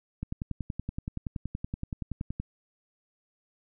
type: click train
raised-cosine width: 5 ms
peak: -20 dBFS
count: 24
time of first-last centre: 0.23-2.4 s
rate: 10.6 Hz
effects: none